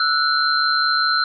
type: tone cluster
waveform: sine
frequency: 1326 / 1471 / 4127 Hz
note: E6 / F#6 / C8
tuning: +10 / -11 / -25 cents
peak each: -20 dBFS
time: 0-1.24 s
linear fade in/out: 2 ms
effects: none